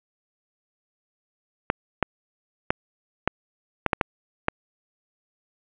clicks, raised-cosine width 0.5 ms, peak -4 dBFS, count 8, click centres 1.701 / 2.027 / 2.705 / 3.276 / 3.863 / 3.932 / 4.012 / 4.484 s, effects resampled to 8000 Hz + 7-bit

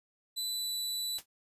sawtooth tone with pitch glide, 3993 to 3968 Hz, B7 to B7, +18 to +7 cents, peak -30 dBFS, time 0.36-1.19 s, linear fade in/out 20 ms, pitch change -11 cents, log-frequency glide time 0.47-0.73 s
white noise with exponential decay, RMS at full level -37 dBFS, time 1.18-1.26 s, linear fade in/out 5 ms, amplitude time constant 16 ms
effects resampled to 32000 Hz

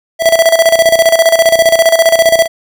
square tone with tremolo, 659.3 Hz, E5, in tune, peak -4 dBFS, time 0.19-2.48 s, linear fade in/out 50 ms, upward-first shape square, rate 15 Hz, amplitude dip 70%, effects none

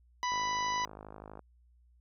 harmonic tone, 990 Hz, B5, 4 cents sharp, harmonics 1 / 2 / 3 / 4 / 5 / 6, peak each -31 / -38 / -44 / -45 / -46 / -44 dBFS, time 0.23-0.85 s, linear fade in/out 0 ms
click train, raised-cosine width 1 ms, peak -32 dBFS, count 57, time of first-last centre 0.32-1.393 s, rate 52.2 Hz
effects added 60 Hz sine -61 dBFS peak until 2 s

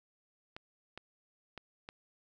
clicks, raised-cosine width 0.3 ms, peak -28 dBFS, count 4, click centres 0.565 / 0.976 / 1.577 / 1.889 s, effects none

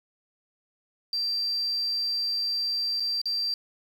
triangle tone with dropouts, 4699 Hz, D8, in tune, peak -22 dBFS, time 1.13-3.54 s, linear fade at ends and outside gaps 2 ms, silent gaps 2.999-3.003 / 3.216-3.256 s, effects tanh soft clip ceiling -23 dBFS + 8-bit

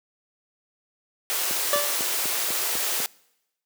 white high-pass noise, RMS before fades -26 dBFS, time 1.3-3.06 s, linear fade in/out 0 ms, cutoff 320 Hz, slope 48 dB/octave
click train, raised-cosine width 2 ms, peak -20 dBFS, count 7, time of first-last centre 1.51-3.003 s, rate 4.02 Hz
25% pulse tone with exponential decay, 580 Hz, D5, 22 cents flat, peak -14 dBFS, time 1.73-2.04 s, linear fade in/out 1 ms, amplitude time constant 67 ms
effects noise-tail reverb RT60 0.9 s tail -25 dB re dry + high-pass 200 Hz 12 dB/octave

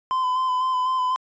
triangle tone with vibrato, 1021 Hz, C6, 43 cents flat, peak -18 dBFS, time 0.11-1.16 s, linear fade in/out 0 ms, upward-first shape square, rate 4 Hz, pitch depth 21 cents each way, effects resampled to 16000 Hz

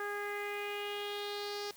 sawtooth tone with low-pass filter sweep, 410 Hz, G#4, 22 cents flat, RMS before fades -39 dBFS, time 0-1.71 s, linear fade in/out 2 ms, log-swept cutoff 1600 to 5200 Hz, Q 3.9, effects white hiss -57 dBFS RMS until 1.76 s

